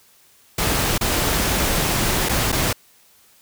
pink noise with dropouts, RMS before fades -20 dBFS, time 0.58-2.73 s, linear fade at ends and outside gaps 5 ms, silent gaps 0.98-1.01 / 2.288-2.292 / 2.519-2.525 s, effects white hiss -54 dBFS RMS until 3.41 s

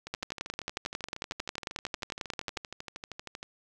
two click trains, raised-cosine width 0.2 ms, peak -15 / -22 dBFS, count 28 / 44, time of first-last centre 0.14-2.572 / 0.07-3.429 s, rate 11.1 / 12.8 Hz, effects none

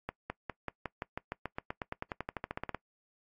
accelerating click train, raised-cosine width 0.5 ms, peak -20 dBFS, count 24, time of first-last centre 0.09-2.747 s, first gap 210 ms, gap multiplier 0.94, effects noise-tail reverb RT60 0.1 s tail -21 dB re dry + AAC 64 kbps

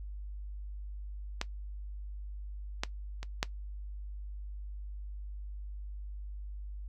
clicks, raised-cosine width 0.2 ms, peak -14 / -13 / -24 / -11 dBFS, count 4, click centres 1.414 / 2.835 / 3.23 / 3.429 s, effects noise-tail reverb RT60 0.1 s tail -17 dB re dry + added 50 Hz sine -39 dBFS peak until 6.88 s

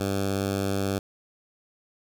10% pulse tone with notch filter, 98.1 Hz, G2, 2 cents sharp, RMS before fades -27 dBFS, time 0-0.99 s, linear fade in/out 5 ms, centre 2000 Hz, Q 1.6, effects none

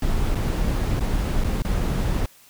brown noise with dropouts, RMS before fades -22 dBFS, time 0.02-2.26 s, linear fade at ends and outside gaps 2 ms, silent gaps 0.349-0.354 / 0.996-1.006 / 1.439-1.444 / 1.621-1.648 s, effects white hiss -52 dBFS RMS until 2.49 s

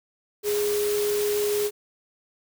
sine tone in noise, 415.3 Hz, G#4, in tune, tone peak -22 dBFS, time 0.43-1.71 s, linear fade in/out 50 ms, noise white, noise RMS -32 dBFS, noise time 0.43-1.71 s, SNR +7 dB, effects none

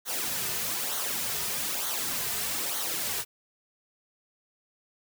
white noise with flanger, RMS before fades -31 dBFS, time 0.05-3.25 s, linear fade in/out 50 ms, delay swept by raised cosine 0.39 to 3.69 ms, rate 1.1 Hz, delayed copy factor -0.65, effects none

